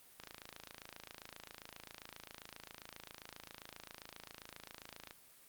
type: click train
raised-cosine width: 0.2 ms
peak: -30 dBFS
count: 136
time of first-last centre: 0.2-5.109 s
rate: 27.5 Hz
effects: white hiss -62 dBFS RMS until 5.48 s + Opus 32 kbps